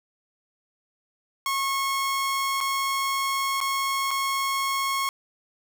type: tone with dropouts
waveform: sawtooth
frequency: 1091 Hz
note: C#6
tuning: 28 cents flat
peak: -20 dBFS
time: 1.46-5.09 s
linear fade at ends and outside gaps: 1 ms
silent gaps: 2.605-2.61 / 3.604-3.612 / 4.108-4.112 s
effects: none